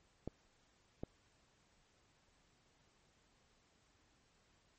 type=clicks; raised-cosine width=2 ms; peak=-28 dBFS; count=2; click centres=0.276 / 1.035 s; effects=pink hiss -73 dBFS RMS until 4.78 s + MP3 32 kbps